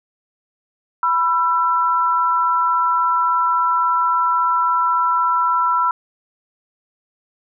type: tone pair together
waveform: sine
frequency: 987.8 / 1341.8 Hz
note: B5 / E6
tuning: 0 / +30 cents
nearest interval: perfect fourth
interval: 530 cents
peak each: -17 dBFS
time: 1.03-5.91 s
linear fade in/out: 2 ms
effects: none